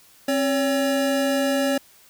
square tone pair together, 267.6 / 564.2 Hz, C4 / C#5, +39 / +30 cents, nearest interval octave + minor second, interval 1291 cents, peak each -23 dBFS, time 0.28-1.78 s, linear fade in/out 5 ms, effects white hiss -53 dBFS RMS until 2.09 s

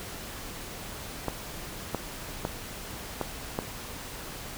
clicks, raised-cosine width 1 ms, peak -14 dBFS, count 5, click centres 1.283 / 1.947 / 2.451 / 3.213 / 3.589 s, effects pink hiss -40 dBFS RMS until 4.57 s

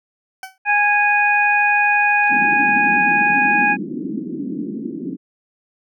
20% pulse tone with exponential decay, 760 Hz, F#5, 46 cents sharp, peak -21 dBFS, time 0.43-0.58 s, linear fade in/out 2 ms, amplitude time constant 32 ms
harmonic tone, 826 Hz, G#5, 10 cents flat, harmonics 1 / 2 / 3, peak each -17 / -17 / -17 dBFS, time 0.65-3.77 s, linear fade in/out 50 ms
clicks, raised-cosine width 0.3 ms, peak -26 dBFS, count 2, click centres 2.238 / 2.275 s
white band-pass noise, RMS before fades -26 dBFS, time 2.29-5.17 s, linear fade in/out 50 ms, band 180 to 330 Hz, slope 48 dB/octave
effects none

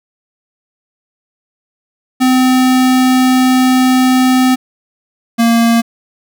square tone pair in turn, 256.6 / 231.6 Hz, C4 / A#3, -34 / -11 cents, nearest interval major second, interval 177 cents, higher first, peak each -8 dBFS, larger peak neither, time 2.2-4.56 / 5.38-5.82 s, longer first, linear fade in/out 20 ms, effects none

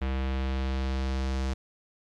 square tone with low-pass filter sweep, 66 Hz, C2, 16 cents sharp, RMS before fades -29 dBFS, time 0.01-1.54 s, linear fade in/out 10 ms, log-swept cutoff 2800 to 6200 Hz, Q 1.3, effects 11-bit

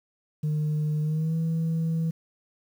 sine tone with pitch glide, 152 to 162.91 Hz, D#3 to E3, -40 to -20 cents, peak -21 dBFS, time 0.43-2.11 s, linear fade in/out 10 ms, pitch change +120 cents, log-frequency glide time 1.02-1.36 s, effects tanh soft clip ceiling -22 dBFS + 9-bit

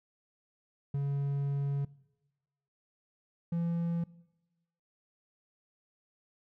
triangle tone pair in turn, 140.5 / 169.37 Hz, C#3 / E3, +24 / +47 cents, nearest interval minor third, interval 323 cents, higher second, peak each -27 dBFS, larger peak neither, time 0.94-1.85 / 3.52-4.04 s, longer first, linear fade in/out 5 ms, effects noise-tail reverb RT60 1.0 s tail -21 dB re dry

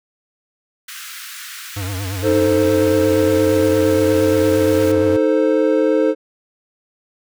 pink high-pass noise, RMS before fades -33 dBFS, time 0.88-4.92 s, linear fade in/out 5 ms, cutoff 1300 Hz, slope 48 dB/octave
square tone with vibrato, 96.3 Hz, G2, 30 cents flat, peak -23 dBFS, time 1.76-5.17 s, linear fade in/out 10 ms, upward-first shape triangle, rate 8.6 Hz, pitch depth 130 cents each way
triangle chord, A diminished, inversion second, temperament equal, 311.1 / 440 / 523.3 Hz, Eb4 / A4 / C5, 0 / 0 / 0 cents, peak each -15 dBFS, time 2.22-6.15 s, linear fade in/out 50 ms
effects none

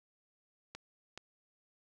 clicks, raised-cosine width 0.2 ms, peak -27 dBFS, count 2, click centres 0.75 / 1.176 s, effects none

